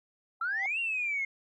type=tone with exponential growth; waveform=sine; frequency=780 Hz; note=G5; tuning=9 cents flat; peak=-32 dBFS; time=0.4-0.66 s; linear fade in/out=1 ms; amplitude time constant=55 ms
type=exponential two-way sweep; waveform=sine; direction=up then down; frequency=1311 to 2794 to 2132 Hz; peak=-28 dBFS; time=0.41-1.25 s; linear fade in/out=5 ms; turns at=0.79 s
effects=tanh soft clip ceiling -23 dBFS